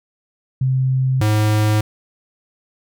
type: tone pair in turn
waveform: sine / square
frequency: 130.81 / 106.82 Hz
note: C3 / G#2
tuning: 0 / +49 cents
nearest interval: major third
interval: 351 cents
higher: first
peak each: -14 dBFS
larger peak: neither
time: 0.61-1.21 / 1.21-1.81 s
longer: neither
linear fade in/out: 5 ms
effects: none